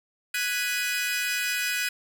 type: chord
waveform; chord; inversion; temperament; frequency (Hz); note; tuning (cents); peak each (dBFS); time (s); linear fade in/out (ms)
sawtooth; G# minor seventh; third; equal; 1480 / 1661.2 / 1975.5 / 2489; F#6 / G#6 / B6 / D#7; 0 / 0 / 0 / 0; -27 / -30 / -30 / -26; 0.34-1.89; 5
effects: none